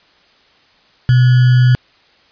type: tone with sample-and-hold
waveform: sine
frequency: 125.3 Hz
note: B2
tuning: 25 cents sharp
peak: -6 dBFS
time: 1.09-1.75 s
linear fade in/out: 0 ms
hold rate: 1575 Hz
effects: white hiss -51 dBFS RMS until 2.31 s + resampled to 11025 Hz